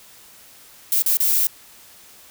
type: noise with dropouts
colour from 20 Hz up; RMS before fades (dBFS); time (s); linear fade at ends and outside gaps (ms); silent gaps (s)
violet; -18; 0.92-1.47; 2; 1.022-1.061 / 1.171-1.202
effects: white hiss -47 dBFS RMS until 2.3 s